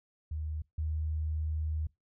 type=tone pair in turn; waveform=sine; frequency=77.2 / 77.78 Hz; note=D#2 / D#2; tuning=-13 / 0 cents; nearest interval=unison; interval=13 cents; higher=second; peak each=-33 / -30 dBFS; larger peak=second; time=0.31-0.62 / 0.78-1.87 s; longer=second; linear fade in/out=5 ms; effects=noise-tail reverb RT60 0.2 s tail -24 dB re dry